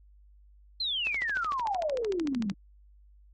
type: exponential sweep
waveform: sine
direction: down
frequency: 4240 to 186.9 Hz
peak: -28 dBFS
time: 0.8-2.52 s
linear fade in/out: 5 ms
type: click train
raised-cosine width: 0.2 ms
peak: -22 dBFS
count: 20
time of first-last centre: 1.07-2.499 s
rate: 13.3 Hz
effects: added 50 Hz sine -54 dBFS peak until 3.33 s + AAC 32 kbps